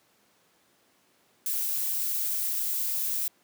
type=noise; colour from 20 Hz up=violet; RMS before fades=-29 dBFS; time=1.46-3.28 s; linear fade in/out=2 ms; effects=pink hiss -65 dBFS RMS until 3.43 s + high-pass 200 Hz 12 dB/octave